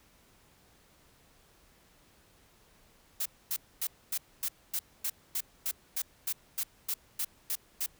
blue noise bursts, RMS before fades -32 dBFS, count 16, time 3.2-7.862 s, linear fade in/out 5 ms, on 57 ms, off 250 ms, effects pink hiss -63 dBFS RMS until 7.99 s

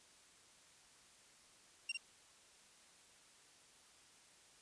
sawtooth tone with echo, 2765 Hz, F7, 18 cents flat, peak -34 dBFS, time 1.89-1.92 s, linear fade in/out 5 ms, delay 53 ms, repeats 1, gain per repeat -3 dB, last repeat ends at 1.973 s, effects white hiss -65 dBFS RMS until 4.61 s + resampled to 22050 Hz

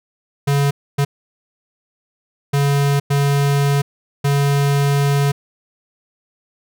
square tone bursts at uneven times, 141.4 Hz, C#3, 35 cents sharp, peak -14 dBFS, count 5, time 0.47-0.71 / 0.98-1.05 / 2.53-3 / 3.1-3.82 / 4.24-5.32 s, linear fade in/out 10 ms, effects none

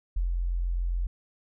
sine tone with ADSR envelope, 43.65 Hz, F1, in tune, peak -23 dBFS, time 0.16-1.07 s, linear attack 8 ms, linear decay 130 ms, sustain -2 dB, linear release 4 ms, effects none

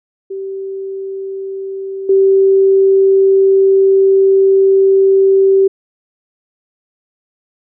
sine tone with level steps, 387.5 Hz, G4, 20 cents flat, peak -20 / -6 dBFS, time 0.3-5.68 s, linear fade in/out 10 ms, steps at 2.09 s, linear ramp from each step 5 ms, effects none

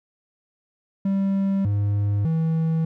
triangle tone with pitch steps, 195.3 / 102.1 / 161.8 Hz, G3 / G#2 / E3, -6 / -29 / -32 cents, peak -17 dBFS, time 1.05-2.85 s, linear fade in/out 5 ms, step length 600 ms, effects none

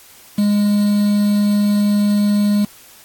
triangle tone with quantisation, 206.1 Hz, G#3, 13 cents flat, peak -10 dBFS, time 0.38-2.65 s, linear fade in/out 5 ms, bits 5, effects white hiss -44 dBFS RMS until 3.04 s + AAC 64 kbps

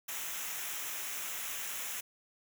white noise with comb filter, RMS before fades -39 dBFS, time 0.08-2.01 s, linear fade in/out 10 ms, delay 0.22 ms, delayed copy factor -0.65, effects none

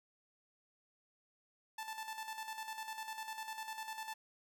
sawtooth tone with tremolo, 880 Hz, A5, in tune, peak -37 dBFS, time 1.78-4.14 s, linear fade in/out 5 ms, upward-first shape square, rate 10 Hz, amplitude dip 55%, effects none

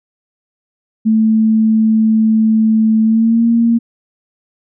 sine tone with pitch glide, 220 to 232 Hz, A3 to A#3, 0 to -8 cents, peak -8 dBFS, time 1.05-3.79 s, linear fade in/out 20 ms, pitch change +92 cents, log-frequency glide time 3.03-3.45 s, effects none

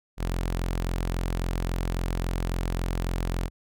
sawtooth tone, 43.65 Hz, F1, in tune, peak -22 dBFS, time 0.17-3.5 s, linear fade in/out 50 ms, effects none

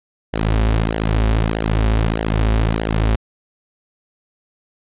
sawtooth tone with flanger, 54.5 Hz, A1, 16 cents flat, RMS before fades -17 dBFS, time 0.33-3.16 s, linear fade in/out 10 ms, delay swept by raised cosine 0.8 to 6.6 ms, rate 1.6 Hz, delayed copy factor -0.7, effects resampled to 8000 Hz

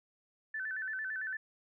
sine tone with vibrato, 1637 Hz, G#6, 25 cents flat, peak -35 dBFS, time 0.54-1.37 s, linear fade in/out 5 ms, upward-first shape square, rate 8.9 Hz, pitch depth 120 cents each way, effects none

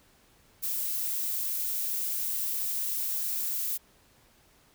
violet noise, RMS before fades -31 dBFS, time 0.62-3.78 s, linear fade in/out 20 ms, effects pink hiss -62 dBFS RMS until 4.74 s

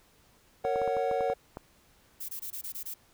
triangle chord, F# major, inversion first, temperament just, 462.5 / 555 / 740 Hz, A#4 / C#5 / F#5, -14 / +2 / 0 cents, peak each -29 dBFS, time 0.64-1.34 s, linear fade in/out 10 ms
clicks, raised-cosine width 1 ms, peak -24 dBFS, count 9, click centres 0.65 / 0.759 / 0.817 / 0.877 / 0.968 / 1.113 / 1.208 / 1.3 / 1.571 s
violet noise bursts, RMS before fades -38 dBFS, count 7, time 2.2-2.942 s, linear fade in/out 10 ms, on 88 ms, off 21 ms
effects pink hiss -63 dBFS RMS until 3.13 s

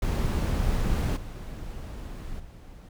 brown noise with level steps, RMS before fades -25 / -37 / -45 dBFS, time 0.02-2.89 s, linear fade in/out 5 ms, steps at 1.16 / 2.39 s, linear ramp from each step 10 ms, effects none

